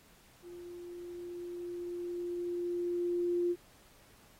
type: tone with level ramp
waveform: sine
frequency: 350 Hz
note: F4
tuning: 4 cents sharp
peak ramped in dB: -45 to -27 dBFS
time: 0.42-3.56 s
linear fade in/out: 50 ms
effects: pink hiss -62 dBFS RMS until 4.39 s + AAC 48 kbps